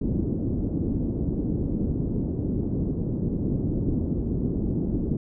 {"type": "low-pass noise", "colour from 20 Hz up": "white", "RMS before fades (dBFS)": -26, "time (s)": [0.01, 5.17], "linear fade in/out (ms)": 5, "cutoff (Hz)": 310, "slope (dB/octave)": 24, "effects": []}